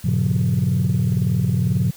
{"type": "chord", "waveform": "sine", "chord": "G half-diminished seventh", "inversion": "none", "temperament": "equal with one note detuned", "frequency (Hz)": [98, 116.54, 138.59, 178.39], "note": ["G2", "Bb2", "Db3", "F3"], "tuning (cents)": [0, 0, 0, 37], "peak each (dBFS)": [-22, -20, -20, -20], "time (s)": [0.04, 1.91], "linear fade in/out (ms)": 10, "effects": ["tanh soft clip ceiling -11 dBFS", "white hiss -44 dBFS RMS until 1.96 s"]}